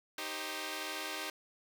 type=chord; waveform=5% pulse; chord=C minor; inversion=first; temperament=equal with one note detuned; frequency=311.1 / 392 / 529.9 Hz; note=Eb4 / G4 / C5; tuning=0 / 0 / +22 cents; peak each=-30 / -31 / -32 dBFS; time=0.18-1.3 s; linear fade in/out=2 ms; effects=none